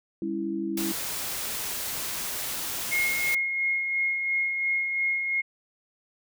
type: chord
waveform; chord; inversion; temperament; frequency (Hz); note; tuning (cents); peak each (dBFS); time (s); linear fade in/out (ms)
sine; C# diminished; second; equal with one note detuned; 200.6 / 277.2 / 329.6; G3 / C#4 / E4; +40 / 0 / 0; -33 / -35 / -29; 0.22-0.92; 2
type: noise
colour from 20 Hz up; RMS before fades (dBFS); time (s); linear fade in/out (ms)
white; -32; 0.77-3.35; 5
type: tone with tremolo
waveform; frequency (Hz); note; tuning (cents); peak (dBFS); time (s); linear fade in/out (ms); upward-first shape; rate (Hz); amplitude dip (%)
sine; 2152; C7; +48; -22; 2.91-5.42; 20; sine; 2.9; 40
effects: none